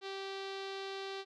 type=tone with low-pass filter; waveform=sawtooth; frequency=389.4 Hz; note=G4; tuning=12 cents flat; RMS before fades=-42 dBFS; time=0.01-1.25 s; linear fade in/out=50 ms; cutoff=4100 Hz; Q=2.8; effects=none